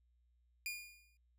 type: tone with exponential decay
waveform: sawtooth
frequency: 2427 Hz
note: D#7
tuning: 44 cents flat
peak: -34 dBFS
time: 0.66-1.17 s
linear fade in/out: 1 ms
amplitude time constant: 110 ms
effects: added 60 Hz sine -70 dBFS peak until 1.38 s